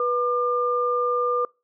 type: tone pair together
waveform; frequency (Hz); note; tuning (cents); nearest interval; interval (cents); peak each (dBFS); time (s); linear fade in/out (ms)
sine; 489.3 / 1200; B4 / D6; -16 / +37; octave + major third; 1553; -23; 0-1.45; 2
effects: noise-tail reverb RT60 0.3 s tail -26 dB re dry